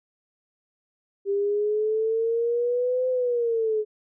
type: exponential two-way sweep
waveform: sine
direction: up then down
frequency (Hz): 395.7 to 513 to 422.6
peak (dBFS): -21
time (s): 1.25-3.85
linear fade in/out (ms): 50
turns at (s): 3.09
effects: none